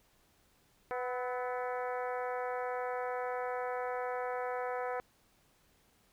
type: harmonic tone with a mistuned harmonic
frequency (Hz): 248.9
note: B3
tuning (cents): +14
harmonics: 2 / 3 / 4 / 5 / 6 / 7 / 8 / 9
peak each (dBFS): -37 / -39 / -43 / -45 / -47 / -48 / -52 / -54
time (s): 0.91-5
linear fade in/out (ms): 0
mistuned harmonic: 5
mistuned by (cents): +57
effects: pink hiss -69 dBFS RMS until 6.12 s